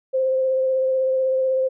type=tone with vibrato; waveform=sine; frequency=523.3 Hz; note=C5; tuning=in tune; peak=-17 dBFS; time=0.13-1.69 s; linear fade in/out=20 ms; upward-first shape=sine; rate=16 Hz; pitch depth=15 cents each way; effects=none